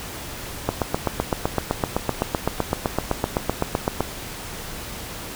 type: click train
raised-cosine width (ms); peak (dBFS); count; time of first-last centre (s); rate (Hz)
1; -5; 27; 0.69-4.006; 7.84
effects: pink hiss -34 dBFS RMS until 5.35 s